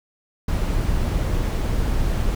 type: noise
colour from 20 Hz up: brown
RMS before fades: -21 dBFS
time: 0.48-2.35 s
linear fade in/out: 5 ms
effects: none